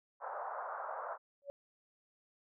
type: band-pass noise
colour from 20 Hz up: pink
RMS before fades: -42 dBFS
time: 0.2-1.18 s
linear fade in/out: 50 ms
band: 560 to 1400 Hz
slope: 48 dB/octave
type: tone with exponential growth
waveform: sine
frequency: 563 Hz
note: C#5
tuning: 27 cents sharp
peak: -36 dBFS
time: 1.42-1.5 s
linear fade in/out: 0 ms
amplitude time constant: 17 ms
effects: none